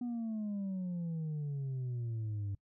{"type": "exponential sweep", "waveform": "sine", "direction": "down", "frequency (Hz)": [246.3, 98], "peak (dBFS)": -32, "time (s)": [0.01, 2.55], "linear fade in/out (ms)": 5, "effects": ["noise-tail reverb RT60 0.1 s tail -25 dB re dry", "tanh soft clip ceiling -34 dBFS"]}